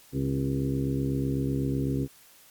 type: harmonic tone with a mistuned harmonic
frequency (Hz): 68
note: C#2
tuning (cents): -33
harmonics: 1 / 2 / 3 / 4 / 5 / 6 / 7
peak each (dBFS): -36 / -28 / -38 / -29 / -37 / -36 / -40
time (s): 0.12-2.08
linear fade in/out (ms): 50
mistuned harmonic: 6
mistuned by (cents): -42
effects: white hiss -55 dBFS RMS until 2.5 s + MP3 96 kbps